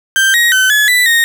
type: tone with pitch steps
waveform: 35% pulse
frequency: 1570 / 1889 / 1525 / 1705 / 1981 / 1856 Hz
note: G6 / A#6 / G6 / G#6 / B6 / A#6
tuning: +2 / +22 / -48 / +45 / +5 / -8 cents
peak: -6 dBFS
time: 0.16-1.24 s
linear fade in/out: 0 ms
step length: 180 ms
effects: none